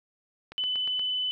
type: click train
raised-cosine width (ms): 0.3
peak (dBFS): -26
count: 5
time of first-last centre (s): 0.52-0.994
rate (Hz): 8.43
type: tone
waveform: sine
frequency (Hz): 3008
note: F#7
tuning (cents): +28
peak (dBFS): -26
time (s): 0.58-1.31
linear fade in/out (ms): 0
effects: none